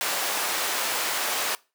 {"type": "high-pass noise", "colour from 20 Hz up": "pink", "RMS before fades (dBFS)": -27, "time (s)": [0.01, 1.55], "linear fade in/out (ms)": 0, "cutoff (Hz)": 660, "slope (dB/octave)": 12, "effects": ["noise-tail reverb RT60 0.3 s tail -23 dB re dry"]}